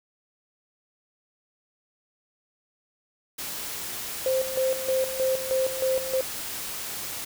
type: noise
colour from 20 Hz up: white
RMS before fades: -34 dBFS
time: 3.38-7.25 s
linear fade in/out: 10 ms
type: tone with tremolo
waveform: sine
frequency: 523.3 Hz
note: C5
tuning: in tune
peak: -21 dBFS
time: 4.26-6.21 s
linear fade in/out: 2 ms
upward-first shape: square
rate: 3.2 Hz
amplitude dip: 70%
effects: none